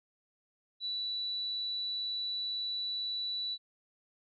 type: tone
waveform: sine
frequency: 3951 Hz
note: B7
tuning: in tune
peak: -33 dBFS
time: 0.8-3.58 s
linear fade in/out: 50 ms
effects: none